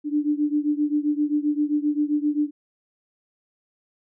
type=beating tone pair; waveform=sine; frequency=293.7 / 301.3 Hz; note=D4 / D4; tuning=0 / +44 cents; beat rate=7.6 Hz; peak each=-22 / -24 dBFS; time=0.04-2.51 s; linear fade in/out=50 ms; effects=none